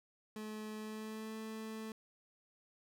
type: tone with pitch glide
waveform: 30% pulse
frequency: 215.1 to 219.9 Hz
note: A3 to A3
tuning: -39 to -1 cents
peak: -40 dBFS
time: 0.36-1.92 s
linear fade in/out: 2 ms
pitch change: +38 cents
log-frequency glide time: 0.77-1.36 s
effects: none